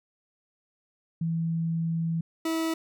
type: tone pair in turn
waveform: sine / 40% pulse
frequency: 164.81 / 324.6 Hz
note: E3 / E4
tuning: 0 / -27 cents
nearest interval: octave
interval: 1173 cents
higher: second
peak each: -25 dBFS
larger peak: neither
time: 1.21-2.21 / 2.45-2.74 s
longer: first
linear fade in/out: 5 ms
effects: none